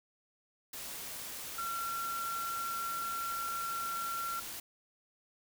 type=tone in noise; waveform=sine; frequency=1365 Hz; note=F6; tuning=40 cents flat; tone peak=-35 dBFS; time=1.58-4.4 s; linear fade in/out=5 ms; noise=white; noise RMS=-43 dBFS; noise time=0.73-4.6 s; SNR=+5 dB; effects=none